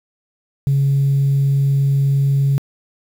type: tone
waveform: sine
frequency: 138.59 Hz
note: C#3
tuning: in tune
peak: -11 dBFS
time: 0.67-2.58 s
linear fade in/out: 0 ms
effects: tanh soft clip ceiling -9 dBFS + 7-bit